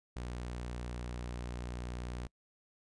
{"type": "tone", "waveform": "sawtooth", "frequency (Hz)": 60.5, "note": "B1", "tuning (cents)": -35, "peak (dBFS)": -35, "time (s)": [0.16, 2.27], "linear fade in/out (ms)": 5, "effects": ["noise-tail reverb RT60 0.1 s tail -26 dB re dry", "resampled to 22050 Hz"]}